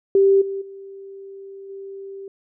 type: tone with level steps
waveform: sine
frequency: 391.6 Hz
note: G4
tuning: 2 cents flat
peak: -11 / -24 / -35 / -32 dBFS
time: 0.15-2.28 s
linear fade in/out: 2 ms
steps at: 0.41 / 0.61 / 1.69 s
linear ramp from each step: 10 ms
effects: none